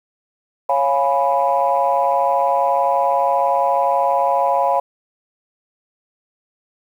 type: chord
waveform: sine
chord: C# dominant seventh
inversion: none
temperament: equal with one note detuned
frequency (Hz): 552.4 / 698.5 / 830.6 / 987.8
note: C#5 / E#5 / G#5 / B5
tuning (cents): -6 / 0 / 0 / 0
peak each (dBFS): -19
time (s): 0.69-4.8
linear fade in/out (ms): 5
effects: tanh soft clip ceiling -5 dBFS + 8-bit